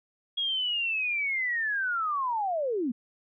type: linear sweep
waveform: sine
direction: down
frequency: 3315 to 219 Hz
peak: -26 dBFS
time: 0.37-2.92 s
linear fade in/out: 10 ms
effects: none